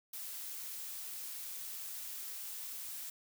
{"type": "noise", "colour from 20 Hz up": "blue", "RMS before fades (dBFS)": -44, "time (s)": [0.13, 3.1], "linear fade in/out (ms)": 5, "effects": []}